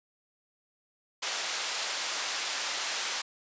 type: band-pass noise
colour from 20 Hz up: white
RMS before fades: -33 dBFS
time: 1.22-3.22 s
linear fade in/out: 10 ms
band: 610 to 6400 Hz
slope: 12 dB/octave
effects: resampled to 16000 Hz